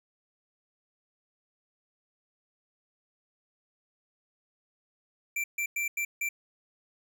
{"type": "tone bursts at uneven times", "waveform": "square", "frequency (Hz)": 2349, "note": "D7", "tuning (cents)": 0, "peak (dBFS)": -29, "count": 5, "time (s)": [[5.36, 5.44], [5.58, 5.66], [5.76, 5.88], [5.97, 6.05], [6.21, 6.29]], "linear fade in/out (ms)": 5, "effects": []}